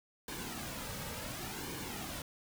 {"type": "noise with flanger", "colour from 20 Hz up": "pink", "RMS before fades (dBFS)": -42, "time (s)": [0.28, 2.22], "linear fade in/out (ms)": 2, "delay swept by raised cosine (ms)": [1.5, 2.9], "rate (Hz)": 0.69, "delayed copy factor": -0.6, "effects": []}